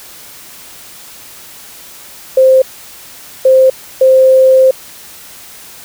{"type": "tone bursts at uneven times", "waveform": "sine", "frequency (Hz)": 523.3, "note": "C5", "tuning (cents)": 0, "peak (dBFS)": -3, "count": 3, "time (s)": [[2.37, 2.62], [3.45, 3.7], [4.01, 4.71]], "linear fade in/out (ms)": 5, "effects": ["white hiss -34 dBFS RMS until 5.84 s"]}